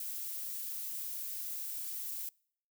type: noise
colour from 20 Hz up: violet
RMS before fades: -40 dBFS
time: 0-2.29 s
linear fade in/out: 2 ms
effects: noise-tail reverb RT60 0.6 s tail -26 dB re dry

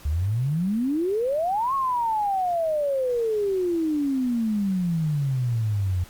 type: exponential two-way sweep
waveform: sine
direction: up then down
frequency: 69.3 to 1108.7 to 87 Hz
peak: -21 dBFS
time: 0.05-6.04 s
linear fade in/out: 5 ms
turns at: 1.74 s
effects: pink hiss -48 dBFS RMS until 6.09 s + Opus 48 kbps

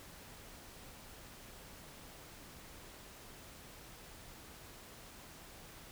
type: silence
effects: pink hiss -54 dBFS RMS until 5.91 s

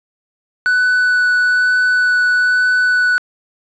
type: tone with vibrato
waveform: triangle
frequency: 1488 Hz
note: F#6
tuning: 9 cents sharp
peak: -9 dBFS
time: 0.66-3.18 s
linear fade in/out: 0 ms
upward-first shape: sine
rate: 1.1 Hz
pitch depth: 8 cents each way
effects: resampled to 16000 Hz + 8-bit

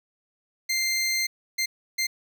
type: tone bursts at uneven times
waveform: 20% pulse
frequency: 2093 Hz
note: C7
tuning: in tune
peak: -18 dBFS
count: 3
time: 0.69-1.27 / 1.58-1.66 / 1.98-2.07 s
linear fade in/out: 10 ms
effects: none

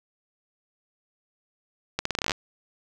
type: accelerating click train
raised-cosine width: 0.2 ms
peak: -8 dBFS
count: 12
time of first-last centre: 1.99-2.318 s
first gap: 64 ms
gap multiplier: 0.83
effects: none

